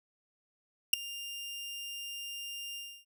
sawtooth tone with ADSR envelope, 2800 Hz, F7, 4 cents sharp, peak -13 dBFS, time 0.93-3.05 s, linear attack 6 ms, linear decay 5 ms, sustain -23 dB, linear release 290 ms, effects none

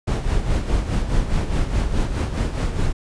brown noise with tremolo, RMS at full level -18 dBFS, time 0.07-2.93 s, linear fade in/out 10 ms, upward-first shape sine, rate 4.8 Hz, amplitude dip 60%, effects resampled to 22050 Hz

